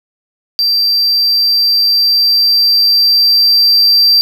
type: tone with level ramp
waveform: triangle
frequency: 4699 Hz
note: D8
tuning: in tune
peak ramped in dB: -8 to -4 dBFS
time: 0.59-4.21 s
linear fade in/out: 0 ms
effects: none